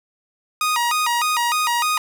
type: tone with vibrato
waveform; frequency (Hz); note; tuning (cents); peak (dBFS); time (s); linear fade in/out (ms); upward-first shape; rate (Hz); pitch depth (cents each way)
sawtooth; 1086; C#6; -36; -14; 0.61-1.98; 2; square; 3.3; 230
effects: none